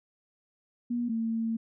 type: tone pair in turn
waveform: sine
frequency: 239.8 / 226.3 Hz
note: A#3 / A3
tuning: +49 / +49 cents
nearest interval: minor second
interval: 100 cents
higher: first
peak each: -27 dBFS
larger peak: neither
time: 0.9-1.09 / 1.09-1.57 s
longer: second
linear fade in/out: 10 ms
effects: none